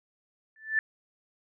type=tone with exponential growth; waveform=sine; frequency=1760 Hz; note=A6; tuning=in tune; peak=-19 dBFS; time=0.56-0.79 s; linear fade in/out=1 ms; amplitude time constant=50 ms; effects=none